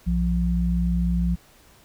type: tone pair together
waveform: sine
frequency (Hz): 60.88 / 174.61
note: B1 / F3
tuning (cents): -24 / 0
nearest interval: octave + tritone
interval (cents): 1824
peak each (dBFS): -22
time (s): 0.06-1.36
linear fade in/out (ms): 20
effects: pink hiss -54 dBFS RMS until 1.84 s